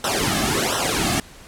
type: noise with flanger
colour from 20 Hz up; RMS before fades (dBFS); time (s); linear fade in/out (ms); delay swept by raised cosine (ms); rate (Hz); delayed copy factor
pink; -21; 0.04-1.2; 2; 0.43 to 2.13; 1.4; -1
effects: pink hiss -44 dBFS RMS until 1.47 s + low-pass 11000 Hz 12 dB/octave